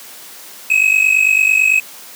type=tone pair together; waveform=triangle; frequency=2530 / 2579 Hz; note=D#7 / E7; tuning=+28 / -39 cents; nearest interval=unison; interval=33 cents; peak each=-11 dBFS; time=0.7-1.8 s; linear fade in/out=5 ms; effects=white hiss -36 dBFS RMS until 2.15 s + high-pass 200 Hz 12 dB/octave